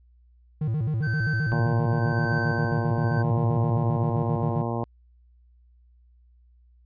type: tone with vibrato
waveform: triangle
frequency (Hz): 130.81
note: C3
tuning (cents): 0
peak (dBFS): -21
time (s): 0.61-4.62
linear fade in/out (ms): 5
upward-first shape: square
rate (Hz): 7.6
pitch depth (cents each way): 280
type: tone with tremolo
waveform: triangle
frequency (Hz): 1542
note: G6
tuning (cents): -29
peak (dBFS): -25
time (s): 1.02-3.23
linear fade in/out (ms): 20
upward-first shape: triangle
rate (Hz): 0.92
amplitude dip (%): 90
type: harmonic tone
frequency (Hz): 116.8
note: A#2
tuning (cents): +4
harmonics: 1 / 2 / 3 / 4 / 5 / 6 / 7 / 8 / 9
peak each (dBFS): -29 / -32 / -34 / -35 / -36 / -37 / -37 / -38 / -39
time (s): 1.52-4.84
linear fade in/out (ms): 0
effects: added 60 Hz sine -54 dBFS peak until 6.85 s + resampled to 11025 Hz